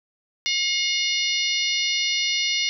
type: harmonic tone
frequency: 718 Hz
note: F5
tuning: 48 cents sharp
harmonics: 3 / 4 / 5 / 6 / 7 / 8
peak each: -26 / -27 / -28 / -29 / -29 / -30 dBFS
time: 0.46-2.69 s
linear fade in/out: 0 ms
effects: none